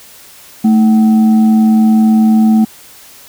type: tone with frequency modulation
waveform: sine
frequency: 220 Hz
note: A3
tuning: in tune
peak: -5 dBFS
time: 0.64-2.65 s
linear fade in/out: 10 ms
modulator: 538 Hz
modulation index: 0.29
effects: white hiss -38 dBFS RMS until 3.28 s